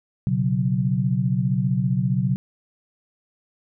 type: chord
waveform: sine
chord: B suspended second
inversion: none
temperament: equal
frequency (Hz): 123.47 / 138.59 / 185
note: B2 / C#3 / F#3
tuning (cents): 0 / 0 / 0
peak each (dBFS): -23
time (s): 0.27-2.36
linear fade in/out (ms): 0
effects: none